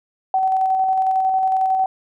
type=tone with tremolo; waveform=sine; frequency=760 Hz; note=F#5; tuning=46 cents sharp; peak=-14 dBFS; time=0.34-1.86 s; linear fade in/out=2 ms; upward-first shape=square; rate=11 Hz; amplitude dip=25%; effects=none